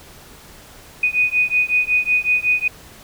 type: beating tone pair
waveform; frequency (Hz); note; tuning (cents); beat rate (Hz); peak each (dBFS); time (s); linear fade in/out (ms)
sine; 2482 / 2487.4; D#7 / D#7; -5 / -1; 5.4; -18; 1.03-2.68; 5
effects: pink hiss -43 dBFS RMS until 3.03 s